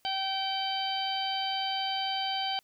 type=harmonic tone; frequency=773 Hz; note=G5; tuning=24 cents flat; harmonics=1 / 2 / 3 / 4 / 5 / 6; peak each=-32 / -42 / -42 / -33 / -43 / -38 dBFS; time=0.05-2.59 s; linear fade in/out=0 ms; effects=white hiss -69 dBFS RMS until 2.63 s